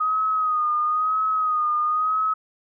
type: tone with vibrato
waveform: sine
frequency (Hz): 1249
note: D#6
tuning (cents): +6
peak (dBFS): -19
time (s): 0-2.34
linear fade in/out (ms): 10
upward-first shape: sine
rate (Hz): 1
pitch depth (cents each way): 47
effects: none